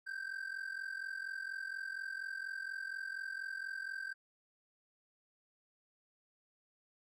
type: ring-modulated tone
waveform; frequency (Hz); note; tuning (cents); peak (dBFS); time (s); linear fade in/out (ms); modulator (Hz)
triangle; 1568; G6; 0; -35; 0.06-4.14; 20; 22.1
effects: none